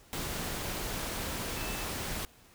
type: tone in noise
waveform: sine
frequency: 2632 Hz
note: E7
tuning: 3 cents flat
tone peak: -44 dBFS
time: 1.57-1.83 s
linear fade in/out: 0 ms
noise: pink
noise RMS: -36 dBFS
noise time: 0.13-2.25 s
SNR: -11 dB
effects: pink hiss -59 dBFS RMS until 2.54 s